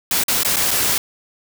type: noise with dropouts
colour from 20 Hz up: white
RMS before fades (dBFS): -18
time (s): 0.11-0.98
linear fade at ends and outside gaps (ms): 2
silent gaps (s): 0.237-0.282 / 0.433-0.448 / 0.56-0.566 / 0.708-0.712
effects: none